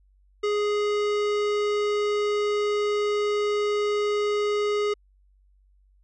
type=tone with hard clipping; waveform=sine; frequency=415.6 Hz; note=G#4; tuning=1 cent sharp; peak=-24 dBFS; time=0.43-4.94 s; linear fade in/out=10 ms; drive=18 dB; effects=added 48 Hz sine -57 dBFS peak until 6.03 s + resampled to 24000 Hz